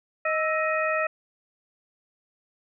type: harmonic tone with a mistuned harmonic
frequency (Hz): 626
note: D#5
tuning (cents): +10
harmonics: 1 / 2 / 3 / 4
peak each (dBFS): -26 / -28 / -29 / -31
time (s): 0.25-1.07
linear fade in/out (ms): 5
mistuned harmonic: 2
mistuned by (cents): +83
effects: none